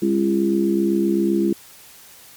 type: harmonic tone with a mistuned harmonic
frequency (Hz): 67.8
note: C#2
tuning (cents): -38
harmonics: 3 / 4 / 5 / 6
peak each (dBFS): -20 / -26 / -18 / -29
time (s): 0.02-1.53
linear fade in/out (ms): 5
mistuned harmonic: 6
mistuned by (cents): -23
effects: white hiss -45 dBFS RMS until 2.36 s + MP3 96 kbps